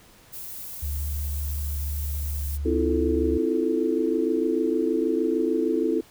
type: noise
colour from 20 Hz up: violet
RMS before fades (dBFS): -37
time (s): 0.32-2.58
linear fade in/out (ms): 20
type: tone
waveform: sine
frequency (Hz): 72.2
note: D2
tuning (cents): -29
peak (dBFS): -26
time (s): 0.82-3.38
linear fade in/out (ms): 10
type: chord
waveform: sine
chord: F major seventh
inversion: second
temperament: equal with one note detuned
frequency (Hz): 261.6 / 322.7 / 349.2 / 440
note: C4 / E4 / F4 / A4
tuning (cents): 0 / -37 / 0 / 0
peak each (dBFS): -28 / -25 / -27 / -26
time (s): 2.65-6.01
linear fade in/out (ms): 10
effects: pink hiss -53 dBFS RMS until 6.1 s